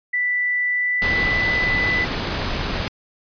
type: tone with pitch glide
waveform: sine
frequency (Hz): 1975.5 to 1993.8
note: B6 to B6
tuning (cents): 0 to +16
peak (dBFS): -18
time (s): 0.13-2.05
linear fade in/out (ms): 10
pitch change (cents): +16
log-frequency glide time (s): 0.66-1.55
type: noise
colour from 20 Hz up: pink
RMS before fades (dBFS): -24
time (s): 1.02-2.88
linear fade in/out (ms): 0
effects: resampled to 11025 Hz